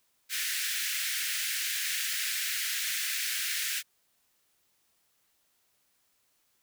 pink high-pass noise, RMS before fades -32 dBFS, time 0.29-3.83 s, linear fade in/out 50 ms, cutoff 1600 Hz, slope 48 dB/octave, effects white hiss -72 dBFS RMS until 6.62 s

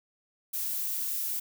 violet noise, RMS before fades -32 dBFS, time 0.53-1.4 s, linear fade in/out 10 ms, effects none

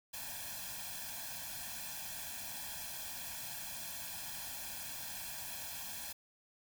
white noise with comb filter, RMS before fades -44 dBFS, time 0.13-6.13 s, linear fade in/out 10 ms, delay 1.2 ms, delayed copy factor +1, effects none

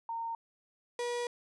sine / 35% pulse tone pair in turn, 918 / 482.1 Hz, A#5 / B4, -27 / -42 cents, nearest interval major seventh, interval 1115 cents, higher first, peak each -34 / -31 dBFS, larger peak second, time 0.09-0.35 / 0.99-1.27 s, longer second, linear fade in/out 2 ms, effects resampled to 22050 Hz

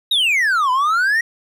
triangle exponential two-way sweep, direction down then up, 3865 to 987.8 to 1914 Hz, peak -12 dBFS, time 0.11-1.21 s, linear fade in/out 5 ms, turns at 0.71 s, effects none

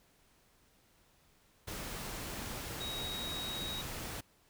sine tone in noise, 3800 Hz, A#7, 33 cents sharp, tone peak -39 dBFS, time 2.8-3.82 s, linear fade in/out 10 ms, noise pink, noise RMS -42 dBFS, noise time 1.67-4.21 s, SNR 0 dB, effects pink hiss -68 dBFS RMS until 4.49 s

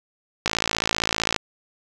click train, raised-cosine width 0.2 ms, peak -3 dBFS, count 51, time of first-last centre 0.46-1.363 s, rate 55.4 Hz, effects none

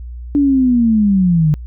sine linear sweep, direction down, 291.1 to 146.83 Hz, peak -9 dBFS, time 0.35-1.54 s, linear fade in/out 0 ms, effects added 60 Hz sine -26 dBFS peak until 1.66 s

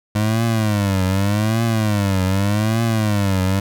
25% pulse tone with vibrato, 103.83 Hz, G#2, in tune, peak -12 dBFS, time 0.15-3.6 s, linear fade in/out 5 ms, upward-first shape triangle, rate 0.84 Hz, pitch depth 200 cents each way, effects none

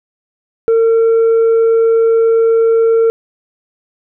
sine tone with tanh clipping, 454.6 Hz, A#4, 43 cents flat, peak -8 dBFS, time 0.68-3.1 s, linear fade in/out 0 ms, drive 2 dB, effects none

